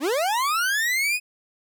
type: linear sweep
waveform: 40% pulse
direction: up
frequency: 246.9 to 2536 Hz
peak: -20 dBFS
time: 0-1.2 s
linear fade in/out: 50 ms
effects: none